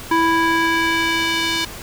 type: tone with band-pass filter sweep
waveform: square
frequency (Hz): 329.6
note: E4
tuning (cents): 0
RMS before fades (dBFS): -18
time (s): 0.11-1.65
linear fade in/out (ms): 5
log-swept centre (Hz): 1100 to 3700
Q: 1.2
effects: pink hiss -34 dBFS RMS until 1.82 s